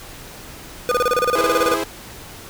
square tone bursts, 493.9 Hz, B4, in tune, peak -16 dBFS, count 16, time 0.89-1.74 s, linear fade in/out 0 ms, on 25 ms, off 30 ms
sine tone, 1219 Hz, D#6, 36 cents flat, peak -20 dBFS, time 0.89-1.77 s, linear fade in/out 20 ms
sawtooth chord, E augmented, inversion none, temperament equal, 329.6 / 415.3 / 523.3 Hz, E4 / G#4 / B#4, 0 / 0 / 0 cents, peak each -20 / -22 / -23 dBFS, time 1.35-1.84 s, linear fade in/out 5 ms
effects pink hiss -38 dBFS RMS until 2.49 s

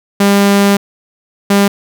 sawtooth tone pair in turn, 200.3 / 200.3 Hz, G3 / G3, +38 / +38 cents, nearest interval unison, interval 0 cents, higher neither, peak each -3 dBFS, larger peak neither, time 0.2-0.77 / 1.5-1.68 s, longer first, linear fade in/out 5 ms, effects none

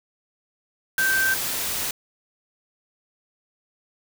sine tone in noise, 1558 Hz, G6, 11 cents flat, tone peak -19 dBFS, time 0.98-1.34 s, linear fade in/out 2 ms, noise white, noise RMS -27 dBFS, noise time 0.98-1.91 s, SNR +5 dB, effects none

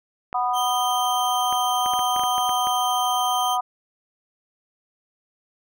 clicks, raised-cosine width 0.5 ms, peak -18 dBFS, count 11, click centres 0.329 / 1.526 / 1.861 / 1.936 / 1.992 / 2.163 / 2.195 / 2.236 / 2.381 / 2.493 / 2.671 s
sine chord, B major, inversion second, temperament just, 740.8 / 987.8 / 1234.7 Hz, F#5 / B5 / D#6, +2 / 0 / -14 cents, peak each -23 / -25 / -26 dBFS, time 0.34-3.61 s, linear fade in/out 10 ms
sawtooth tone, 3143 Hz, G7, 4 cents sharp, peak -24 dBFS, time 0.53-3.58 s, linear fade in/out 50 ms
effects none

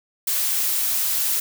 blue noise, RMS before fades -22 dBFS, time 0.27-1.4 s, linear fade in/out 5 ms, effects none

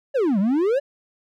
triangle exponential two-way sweep, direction down then up, 590 to 185 to 590 Hz, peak -15 dBFS, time 0.14-0.8 s, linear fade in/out 20 ms, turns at 0.39 s, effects none

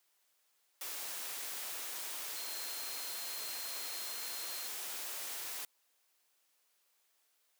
sine tone in noise, 4186 Hz, C8, in tune, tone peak -47 dBFS, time 2.36-4.67 s, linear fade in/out 2 ms, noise white, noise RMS -42 dBFS, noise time 0.81-5.65 s, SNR -8 dB, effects white hiss -75 dBFS RMS until 7.59 s + high-pass 400 Hz 12 dB/octave

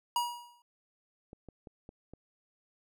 square tone with exponential decay, 959 Hz, A#5, 49 cents sharp, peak -26 dBFS, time 0.16-0.62 s, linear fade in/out 2 ms, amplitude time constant 98 ms
clicks, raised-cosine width 2 ms, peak -34 dBFS, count 5, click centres 1.331 / 1.487 / 1.672 / 1.891 / 2.136 s
effects none

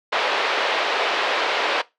pink band-pass noise, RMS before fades -22 dBFS, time 0.12-1.82 s, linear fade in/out 10 ms, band 460 to 3900 Hz, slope 24 dB/octave, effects noise-tail reverb RT60 0.2 s tail -19 dB re dry

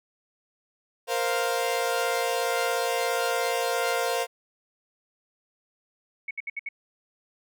sawtooth chord, Bb suspended second, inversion none, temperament equal, 466.2 / 523.3 / 698.5 Hz, Bb4 / C5 / F5, 0 / 0 / 0 cents, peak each -25 dBFS, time 1.07-4.27 s, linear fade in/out 50 ms
sine tone bursts, 2217 Hz, C#7, in tune, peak -29 dBFS, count 5, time 6.28-6.689 s, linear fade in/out 5 ms, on 29 ms, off 66 ms
effects none

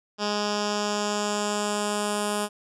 10% pulse tone with low-pass filter sweep, 207.5 Hz, G#3, 1 cent flat, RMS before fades -27 dBFS, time 0.18-2.49 s, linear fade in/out 50 ms, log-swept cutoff 5200 to 10000 Hz, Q 2.8, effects none

